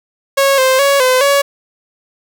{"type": "tone with pitch steps", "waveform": "sawtooth", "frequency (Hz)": [550, 522, 559, 511, 562], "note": ["C#5", "C5", "C#5", "C5", "C#5"], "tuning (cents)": [-14, -4, 14, -41, 24], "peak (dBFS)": -5, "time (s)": [0.37, 1.42], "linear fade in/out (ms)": 10, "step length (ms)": 210, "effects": []}